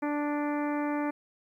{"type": "harmonic tone", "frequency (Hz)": 293.6, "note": "D4", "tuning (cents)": 0, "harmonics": [1, 2, 3, 4, 5, 6, 7, 8], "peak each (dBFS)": [-29, -36, -36, -41, -44, -44, -46, -48], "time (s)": [0.02, 1.11], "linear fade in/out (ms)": 10, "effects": ["11-bit"]}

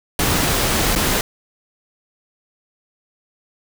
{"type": "noise with dropouts", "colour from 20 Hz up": "pink", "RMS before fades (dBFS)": -18, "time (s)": [0.19, 1.21], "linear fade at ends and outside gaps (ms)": 2, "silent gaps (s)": [0.953, 0.959], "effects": []}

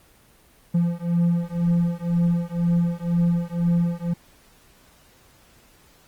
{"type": "beating tone pair", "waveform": "triangle", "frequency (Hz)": [170.7, 172.7], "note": ["F3", "F3"], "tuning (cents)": [-39, -19], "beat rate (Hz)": 2, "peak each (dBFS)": -20, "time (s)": [0.74, 4.14], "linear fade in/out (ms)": 10, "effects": ["pink hiss -55 dBFS RMS until 6.07 s", "Opus 24 kbps"]}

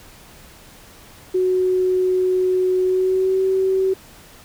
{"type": "tone with pitch glide", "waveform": "sine", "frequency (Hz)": [369.4, 380.4], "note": ["F#4", "F#4"], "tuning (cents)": [-3, 48], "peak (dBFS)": -15, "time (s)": [1.34, 3.94], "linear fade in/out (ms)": 10, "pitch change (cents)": 51, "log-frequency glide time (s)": [2.82, 3.42], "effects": ["pink hiss -45 dBFS RMS until 4.44 s"]}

